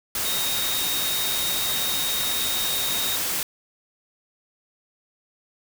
sine tone in noise, 3728 Hz, A#7, 1 cent flat, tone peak -27 dBFS, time 0.25-3.16 s, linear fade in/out 2 ms, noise white, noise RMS -26 dBFS, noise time 0.15-3.43 s, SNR -4 dB, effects none

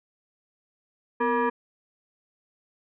sine tone with frequency modulation, 250 Hz, B3, 21 cents sharp, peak -21 dBFS, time 1.2-1.5 s, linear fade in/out 10 ms, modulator 715 Hz, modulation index 1.7, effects none

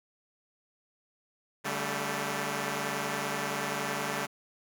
5% pulse chord, D suspended fourth, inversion none, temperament equal with one note detuned, 143.15 / 196 / 220 Hz, D3 / G3 / A3, -44 / 0 / 0 cents, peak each -24 dBFS, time 1.64-4.27 s, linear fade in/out 20 ms, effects none

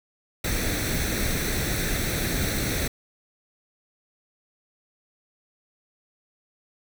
pink noise with comb filter, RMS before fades -26 dBFS, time 0.44-2.88 s, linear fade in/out 5 ms, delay 0.5 ms, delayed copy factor +0.65, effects none

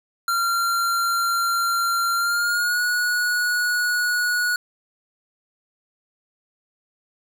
square tone with pitch glide, 1378 to 1459.9 Hz, F6 to F#6, -24 to -24 cents, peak -20 dBFS, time 0.28-4.56 s, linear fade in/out 2 ms, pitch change +100 cents, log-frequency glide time 2.15-2.81 s, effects none

